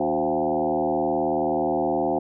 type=tone with frequency modulation; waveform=sine; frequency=523.3 Hz; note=C5; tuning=in tune; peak=-20 dBFS; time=0-2.19 s; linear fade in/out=5 ms; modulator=78.9 Hz; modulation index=3.6; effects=none